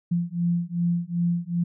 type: beating tone pair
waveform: sine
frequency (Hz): 171.3 / 173.9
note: F3 / F3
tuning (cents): -33 / -7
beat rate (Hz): 2.6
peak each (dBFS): -25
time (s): 0.11-1.64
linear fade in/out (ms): 10
effects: none